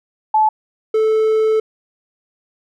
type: tone pair in turn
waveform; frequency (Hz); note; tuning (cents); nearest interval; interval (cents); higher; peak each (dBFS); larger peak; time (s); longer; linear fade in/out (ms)
sine / triangle; 865 / 437.5; A5 / A4; -30 / -10; octave; 1180; first; -10; neither; 0.34-0.49 / 0.94-1.6; second; 5
effects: none